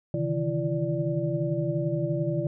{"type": "tone cluster", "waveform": "sine", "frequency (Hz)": [133, 150.3, 161.9, 338.4, 585], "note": ["C3", "D3", "E3", "E4", "D5"], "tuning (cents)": [29, 40, -31, 45, -7], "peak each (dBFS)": -31, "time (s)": [0.14, 2.47], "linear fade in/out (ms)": 2, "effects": []}